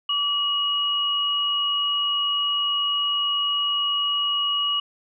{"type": "tone pair together", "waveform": "sine", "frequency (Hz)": [1150.9, 2900], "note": ["D6", "F#7"], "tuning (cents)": [-35, -35], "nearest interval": "octave + major third", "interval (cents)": 1600, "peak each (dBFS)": [-28, -21], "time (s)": [0.09, 4.8], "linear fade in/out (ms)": 5, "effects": []}